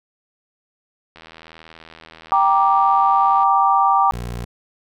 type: click train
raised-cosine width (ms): 0.3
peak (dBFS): -24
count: 185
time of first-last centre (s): 1.16-3.432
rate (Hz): 81
type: chord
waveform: sine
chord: G minor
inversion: none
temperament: just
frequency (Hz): 784 / 940.8 / 1176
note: G5 / Bb5 / D6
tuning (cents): 0 / +16 / +2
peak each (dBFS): -16 / -18 / -16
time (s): 2.32-4.11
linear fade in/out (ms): 0
type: tone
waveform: 20% pulse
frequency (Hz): 59.7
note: A#1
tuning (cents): +42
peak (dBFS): -21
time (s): 4.12-4.45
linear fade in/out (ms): 10
effects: none